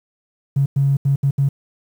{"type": "tone bursts at uneven times", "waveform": "triangle", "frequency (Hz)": 138.59, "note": "C#3", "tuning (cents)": 0, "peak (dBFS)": -9, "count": 5, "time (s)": [[0.56, 0.66], [0.76, 0.97], [1.05, 1.16], [1.23, 1.31], [1.38, 1.49]], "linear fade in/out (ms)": 10, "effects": ["tanh soft clip ceiling -11 dBFS", "8-bit"]}